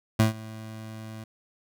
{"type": "tone with ADSR envelope", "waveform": "25% pulse", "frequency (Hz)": 110, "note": "A2", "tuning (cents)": 0, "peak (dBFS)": -12, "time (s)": [0.19, 1.24], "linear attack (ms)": 8, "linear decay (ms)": 130, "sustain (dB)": -22, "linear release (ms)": 5, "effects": []}